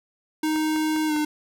square tone with pitch glide, 311.1 to 302.4 Hz, D#4 to D#4, 0 to -49 cents, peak -22 dBFS, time 0.43-1.25 s, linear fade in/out 5 ms, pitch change -49 cents, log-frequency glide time 1.07-1.13 s
click train, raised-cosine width 0.5 ms, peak -23 dBFS, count 4, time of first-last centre 0.56-1.164 s, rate 4.97 Hz
effects none

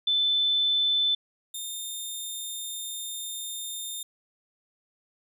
sine / 15% pulse tone pair in turn, 3520 / 3634 Hz, A7 / A#7, 0 / -45 cents, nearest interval minor second, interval 55 cents, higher second, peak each -21 / -26 dBFS, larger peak first, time 0.07-1.15 / 1.54-4.03 s, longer second, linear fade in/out 5 ms, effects none

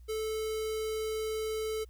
square tone with notch filter, 437 Hz, A4, 12 cents flat, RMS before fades -34 dBFS, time 0.08-1.85 s, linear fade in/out 20 ms, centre 1600 Hz, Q 1.5, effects added 60 Hz sine -49 dBFS peak until 1.89 s + white hiss -74 dBFS RMS until 1.89 s

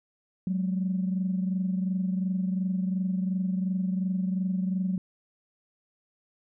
sine tone pair together, 185 / 207.8 Hz, F#3 / G#3, 0 / +1 cents, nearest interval major second, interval 201 cents, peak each -25 / -33 dBFS, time 0.47-4.98 s, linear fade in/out 2 ms, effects tanh soft clip ceiling -18 dBFS

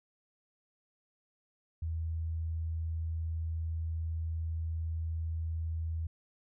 sine tone, 81.3 Hz, E2, 23 cents flat, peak -32 dBFS, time 1.82-6.07 s, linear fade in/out 5 ms, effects none

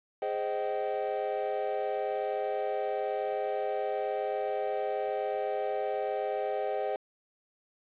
triangle chord, Ab major seventh, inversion none, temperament equal with one note detuned, 415.3 / 523.3 / 622.3 / 770.1 Hz, Ab4 / C5 / Eb5 / G5, 0 / 0 / 0 / -31 cents, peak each -33 dBFS, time 0.22-6.96 s, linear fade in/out 2 ms, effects resampled to 8000 Hz + 9-bit

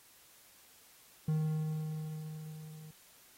triangle tone with level ramp, 155.6 Hz, D#3, in tune, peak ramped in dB -26 to -46 dBFS, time 1.28-2.91 s, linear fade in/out 5 ms, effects white hiss -61 dBFS RMS until 3.37 s + AAC 48 kbps

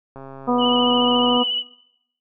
click train, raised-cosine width 1 ms, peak -24 dBFS, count 165, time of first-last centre 0.16-1.375 s, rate 135 Hz
harmonic tone, 245.3 Hz, B3, 12 cents flat, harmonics 1 / 2 / 3 / 4 / 5, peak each -19 / -22 / -24 / -25 / -26 dBFS, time 0.47-1.44 s, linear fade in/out 20 ms
sine tone with vibrato, 2960 Hz, F#7, in tune, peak -20 dBFS, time 0.58-1.64 s, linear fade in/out 50 ms, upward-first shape sine, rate 14 Hz, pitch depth 33 cents each way
effects noise-tail reverb RT60 0.8 s tail -20 dB re dry

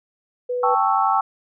sine tone, 493.9 Hz, B4, in tune, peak -21 dBFS, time 0.49-0.75 s, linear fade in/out 10 ms
sine chord, A dominant seventh, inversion third, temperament equal with one note detuned, 784 / 875.4 / 1108.7 / 1318.5 Hz, G5 / A5 / C#6 / E6, 0 / -9 / 0 / 0 cents, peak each -20 / -22 / -22 / -22 dBFS, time 0.63-1.21 s, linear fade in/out 5 ms
effects none

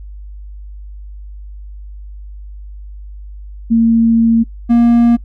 sine / triangle tone pair in turn, 228.5 / 235.9 Hz, A#3 / A#3, -34 / +21 cents, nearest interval minor second, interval 55 cents, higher second, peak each -7 / -4 dBFS, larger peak second, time 3.7-4.44 / 4.69-5.17 s, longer first, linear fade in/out 20 ms, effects noise-tail reverb RT60 0.1 s tail -26 dB re dry + added 50 Hz sine -28 dBFS peak until 5.24 s

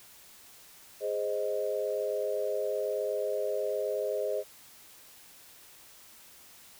sine chord, Ab major, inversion none, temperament equal, 415.3 / 523.3 / 622.3 Hz, Ab4 / C5 / Eb5, 0 / 0 / 0 cents, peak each -33 dBFS, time 1-4.44 s, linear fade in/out 50 ms, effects white hiss -54 dBFS RMS until 6.79 s

